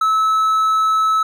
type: tone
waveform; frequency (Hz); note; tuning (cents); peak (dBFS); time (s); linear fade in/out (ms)
triangle; 1300; E6; -24; -11; 0.01-1.23; 5
effects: none